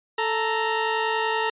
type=tone pair together; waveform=20% pulse; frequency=440.9 / 932.3 Hz; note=A4 / A#5; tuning=+4 / 0 cents; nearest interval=octave + minor second; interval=1296 cents; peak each=-20 dBFS; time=0.18-1.5 s; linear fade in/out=5 ms; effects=resampled to 8000 Hz